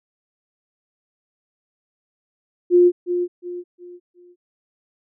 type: tone with echo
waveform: sine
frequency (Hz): 354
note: F4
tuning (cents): +23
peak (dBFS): -9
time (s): 2.7-2.92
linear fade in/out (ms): 50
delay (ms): 360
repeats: 4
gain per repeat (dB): -9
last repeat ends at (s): 4.36
effects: none

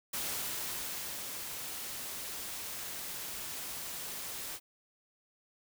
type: noise with ADSR envelope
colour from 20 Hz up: white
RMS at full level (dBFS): -36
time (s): 0.13-4.6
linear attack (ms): 8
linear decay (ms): 1100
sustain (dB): -5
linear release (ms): 55
effects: none

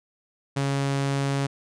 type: tone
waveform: sawtooth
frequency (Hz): 138.59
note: C#3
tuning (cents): 0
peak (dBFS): -19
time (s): 0.56-1.47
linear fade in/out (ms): 10
effects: resampled to 22050 Hz

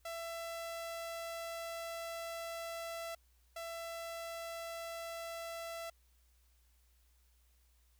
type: tone pair in turn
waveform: sawtooth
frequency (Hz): 668 / 668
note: E5 / E5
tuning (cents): +23 / +23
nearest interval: unison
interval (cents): 0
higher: neither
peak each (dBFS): -37 / -38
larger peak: first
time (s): 0.05-3.15 / 3.56-5.9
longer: first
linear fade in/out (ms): 5
effects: added 60 Hz sine -67 dBFS peak until 7.99 s + white hiss -75 dBFS RMS until 7.99 s

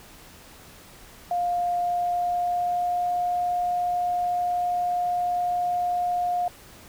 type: tone with pitch glide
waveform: sine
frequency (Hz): 705 to 711.1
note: F5 to F5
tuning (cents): +16 to +31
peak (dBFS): -22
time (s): 1.31-6.48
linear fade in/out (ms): 2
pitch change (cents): +15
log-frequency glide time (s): 1.8-3.18
effects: pink hiss -48 dBFS RMS until 6.88 s

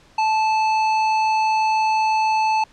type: tone with hard clipping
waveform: triangle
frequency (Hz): 874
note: A5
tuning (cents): -12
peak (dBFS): -18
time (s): 0.18-2.64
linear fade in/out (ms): 5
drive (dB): 15
effects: pink hiss -52 dBFS RMS until 2.72 s + low-pass 6000 Hz 12 dB/octave

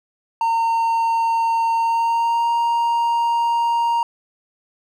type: tone with pitch glide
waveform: triangle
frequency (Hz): 915 to 934.8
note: A#5 to A#5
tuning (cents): -32 to +5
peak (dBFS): -14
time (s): 0.41-4.03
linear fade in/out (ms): 2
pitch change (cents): +37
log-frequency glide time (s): 1.76-2.51
effects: none

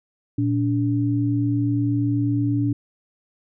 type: tone pair together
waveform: sine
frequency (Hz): 116.3 / 288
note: A#2 / D4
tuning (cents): -4 / -34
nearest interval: octave + major third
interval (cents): 1570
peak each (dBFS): -21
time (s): 0.38-2.73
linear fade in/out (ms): 5
effects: none

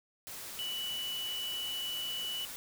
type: tone in noise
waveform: sine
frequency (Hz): 2960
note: F#7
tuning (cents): 0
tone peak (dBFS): -35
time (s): 0.59-2.45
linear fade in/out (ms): 0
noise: white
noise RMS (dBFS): -44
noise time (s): 0.27-2.56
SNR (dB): +6
effects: none

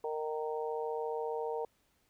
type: harmonic tone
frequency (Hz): 154.5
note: D#3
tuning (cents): -12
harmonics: 3 / 4 / 5 / 6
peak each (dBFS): -35 / -43 / -42 / -42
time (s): 0.04-1.65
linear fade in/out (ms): 2
effects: pink hiss -73 dBFS RMS until 2.09 s

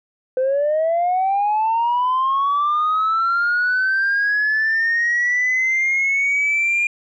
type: linear sweep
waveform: sine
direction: up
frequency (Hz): 507 to 2416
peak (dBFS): -14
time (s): 0.37-6.87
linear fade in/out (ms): 2
effects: tanh soft clip ceiling -13 dBFS

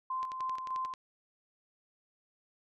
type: tone with tremolo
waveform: sine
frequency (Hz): 1038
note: C6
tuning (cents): -14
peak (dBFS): -32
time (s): 0.1-0.94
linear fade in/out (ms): 5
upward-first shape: square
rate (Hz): 3.3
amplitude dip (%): 45
type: click train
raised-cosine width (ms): 0.2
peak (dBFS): -29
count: 9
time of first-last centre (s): 0.23-0.938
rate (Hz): 11.3
effects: none

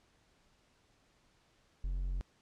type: tone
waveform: triangle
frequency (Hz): 45.14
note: F#1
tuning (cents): -42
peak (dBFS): -31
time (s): 1.84-2.21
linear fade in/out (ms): 0
effects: pink hiss -70 dBFS RMS until 2.41 s + low-pass 7000 Hz 12 dB/octave

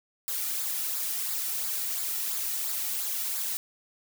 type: noise with flanger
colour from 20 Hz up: blue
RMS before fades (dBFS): -31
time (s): 0.28-3.57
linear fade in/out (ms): 0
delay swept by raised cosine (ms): 0.33 to 1.93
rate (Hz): 2.9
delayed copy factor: -0.55
effects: none

